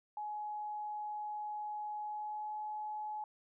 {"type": "tone with pitch glide", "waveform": "sine", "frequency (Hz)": [842, 849.3], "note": ["G#5", "G#5"], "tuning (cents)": [24, 39], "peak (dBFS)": -38, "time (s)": [0.17, 3.24], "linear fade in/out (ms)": 2, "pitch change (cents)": 15, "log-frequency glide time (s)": [1.99, 2.55], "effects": []}